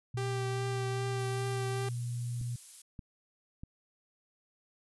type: tone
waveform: sine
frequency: 120.8 Hz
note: B2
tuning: 38 cents flat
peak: -33 dBFS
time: 0.14-2.56 s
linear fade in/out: 5 ms
type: tone with vibrato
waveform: sawtooth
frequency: 392 Hz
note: G4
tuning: in tune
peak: -31 dBFS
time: 0.17-1.89 s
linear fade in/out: 5 ms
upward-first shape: triangle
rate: 2.5 Hz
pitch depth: 15 cents each way
type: noise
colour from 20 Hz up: violet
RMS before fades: -45 dBFS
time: 1.19-2.82 s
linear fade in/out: 5 ms
type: clicks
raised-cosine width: 5 ms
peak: -31 dBFS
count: 3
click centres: 2.413 / 2.992 / 3.635 s
effects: resampled to 24000 Hz